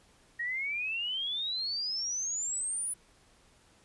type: exponential sweep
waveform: sine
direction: up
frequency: 1864.7 to 10060 Hz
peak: -31 dBFS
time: 0.39-2.94 s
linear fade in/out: 10 ms
effects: pink hiss -63 dBFS RMS until 3.84 s + resampled to 24000 Hz